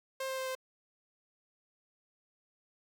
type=tone with pitch steps; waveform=sawtooth; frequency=530 / 526.6 / 523.3 / 520 Hz; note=C5 / C5 / C5 / C5; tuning=+22 / +11 / 0 / -11 cents; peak=-31 dBFS; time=0.2-0.552 s; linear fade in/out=5 ms; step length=88 ms; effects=none